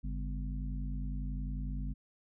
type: harmonic tone with a mistuned harmonic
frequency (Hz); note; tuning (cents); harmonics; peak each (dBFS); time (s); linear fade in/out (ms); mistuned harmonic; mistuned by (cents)
50.5; G#1; -48; 1 / 3 / 4 / 5; -35 / -42 / -46 / -46; 0.03-1.94; 20; 3; -110
effects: none